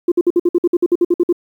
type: tone bursts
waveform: sine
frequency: 349.2 Hz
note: F4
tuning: in tune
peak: -8 dBFS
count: 14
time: 0.08-1.327 s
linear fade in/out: 5 ms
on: 38 ms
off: 55 ms
effects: tanh soft clip ceiling -5 dBFS + 8-bit